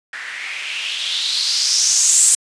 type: noise with low-pass filter sweep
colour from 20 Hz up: violet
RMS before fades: -18 dBFS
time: 0.13-2.35 s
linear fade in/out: 2 ms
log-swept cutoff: 1700 to 8400 Hz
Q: 4.6
effects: resampled to 22050 Hz